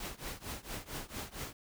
pink noise with tremolo, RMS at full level -39 dBFS, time 0-1.53 s, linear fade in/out 2 ms, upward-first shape triangle, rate 4.4 Hz, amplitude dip 95%, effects none

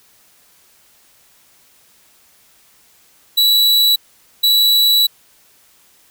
45% pulse tone bursts at uneven times, 3934 Hz, B7, 7 cents flat, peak -10 dBFS, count 2, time 3.37-3.96 / 4.43-5.07 s, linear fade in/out 10 ms, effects white hiss -52 dBFS RMS until 6.1 s

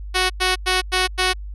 5% pulse tone bursts, 370 Hz, F#4, in tune, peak -5 dBFS, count 5, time 0.14-1.336 s, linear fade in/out 20 ms, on 160 ms, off 99 ms, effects added 50 Hz sine -29 dBFS peak until 1.54 s + resampled to 24000 Hz

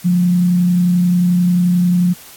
sine tone with frequency modulation, 177.7 Hz, F3, 30 cents sharp, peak -10 dBFS, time 0.04-2.14 s, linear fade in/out 20 ms, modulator 31.3 Hz, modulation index 0.2, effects white hiss -39 dBFS RMS until 2.36 s + AAC 64 kbps

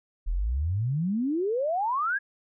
sine exponential sweep, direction up, 37 to 1696 Hz, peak -24 dBFS, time 0.26-2.19 s, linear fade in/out 20 ms, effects none

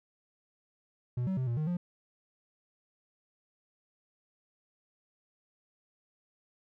triangle tone with pitch steps, 123 / 189.5 / 129.2 / 118.3 / 154.2 / 176.5 Hz, B2 / F#3 / C3 / A#2 / D#3 / F3, -7 / +42 / -21 / +26 / -15 / +19 cents, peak -27 dBFS, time 1.17-1.77 s, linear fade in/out 5 ms, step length 100 ms, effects none

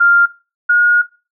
sine tone pair in turn, 1397 / 1437.1 Hz, F6 / F6, 0 / +49 cents, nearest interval unison, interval 49 cents, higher second, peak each -7 dBFS, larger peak neither, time 0-0.26 / 0.69-1.02 s, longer second, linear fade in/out 10 ms, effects noise-tail reverb RT60 0.3 s tail -19 dB re dry

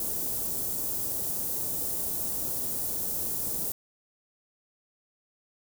white band-stop noise, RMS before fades -31 dBFS, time 0-3.72 s, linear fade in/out 2 ms, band 510 to 10000 Hz, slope 12 dB/octave, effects none

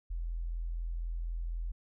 sine tone, 42.02 Hz, E1, 34 cents sharp, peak -33 dBFS, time 0.1-1.72 s, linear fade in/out 10 ms, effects none

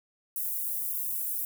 pink high-pass noise, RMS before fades -32 dBFS, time 0.36-1.45 s, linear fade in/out 2 ms, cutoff 12000 Hz, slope 24 dB/octave, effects none

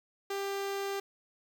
sawtooth tone with notch filter, 395.7 Hz, G4, 16 cents sharp, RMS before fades -35 dBFS, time 0.3-1 s, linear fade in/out 5 ms, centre 10000 Hz, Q 1.8, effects 9-bit

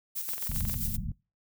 violet noise with tremolo, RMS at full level -33 dBFS, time 0.15-0.97 s, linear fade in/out 20 ms, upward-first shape square, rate 7.6 Hz, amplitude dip 45%
click train, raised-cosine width 0.3 ms, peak -26 dBFS, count 11, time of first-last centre 0.29-0.742 s, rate 22.1 Hz
pink low-pass noise, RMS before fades -33 dBFS, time 0.49-1.12 s, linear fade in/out 5 ms, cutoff 230 Hz, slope 96 dB/octave
effects noise-tail reverb RT60 0.3 s tail -24 dB re dry

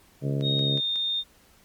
harmonic tone, 69.8 Hz, C#2, 13 cents sharp, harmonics 2 / 3 / 4 / 5 / 6 / 7 / 8 / 9, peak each -25 / -35 / -33 / -39 / -36 / -38 / -43 / -40 dBFS, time 0.21-0.81 s, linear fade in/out 50 ms
click train, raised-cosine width 0.2 ms, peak -26 dBFS, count 4, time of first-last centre 0.41-0.958 s, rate 5.47 Hz
sine tone with pitch glide, 3729 to 3648 Hz, A#7 to A#7, 0 to -38 cents, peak -24 dBFS, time 0.42-1.24 s, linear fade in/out 50 ms, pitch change -38 cents, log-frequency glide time 0.63-0.8 s
effects pink hiss -58 dBFS RMS until 1.64 s + MP3 96 kbps

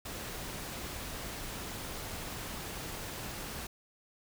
pink noise, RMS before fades -41 dBFS, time 0.05-3.67 s, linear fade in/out 5 ms, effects none

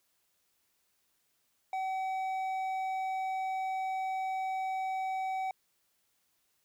sine tone with hard clipping, 760 Hz, F#5, 46 cents sharp, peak -33 dBFS, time 1.73-5.51 s, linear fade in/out 2 ms, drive 6 dB, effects white hiss -75 dBFS RMS until 6.64 s

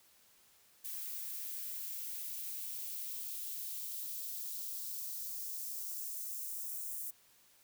violet noise with high-pass filter sweep, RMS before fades -42 dBFS, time 0.84-7.11 s, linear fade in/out 10 ms, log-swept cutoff 1400 to 7800 Hz, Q 1.3, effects white hiss -66 dBFS RMS until 7.63 s

